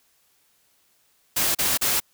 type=noise bursts; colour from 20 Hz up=white; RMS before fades=-22 dBFS; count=3; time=1.36-2.002 s; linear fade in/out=10 ms; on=190 ms; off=36 ms; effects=white hiss -64 dBFS RMS until 2.13 s